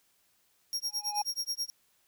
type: tone with tremolo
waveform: 40% pulse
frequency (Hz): 5588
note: F8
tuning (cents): 0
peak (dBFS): -28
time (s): 0.73-1.7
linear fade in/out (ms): 0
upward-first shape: sine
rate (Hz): 9.3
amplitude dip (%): 100
type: tone with exponential growth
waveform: triangle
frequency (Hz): 830.6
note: G#5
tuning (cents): 0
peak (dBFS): -25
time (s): 0.83-1.22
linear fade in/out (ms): 5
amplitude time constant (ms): 84
effects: white hiss -70 dBFS RMS until 2.07 s